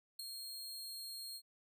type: tone with ADSR envelope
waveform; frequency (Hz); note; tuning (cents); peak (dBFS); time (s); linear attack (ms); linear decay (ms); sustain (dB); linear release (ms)
sawtooth; 4243; C8; +23; -36; 0.19-1.42; 7; 6; -6; 62
effects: none